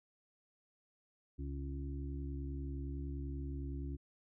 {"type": "harmonic tone with a mistuned harmonic", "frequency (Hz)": 69.3, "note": "C#2", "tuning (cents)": 0, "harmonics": [1, 2, 4, 5], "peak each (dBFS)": [-40, -46, -47, -52], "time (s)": [1.38, 3.97], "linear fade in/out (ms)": 20, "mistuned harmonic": 2, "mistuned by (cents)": 15, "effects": []}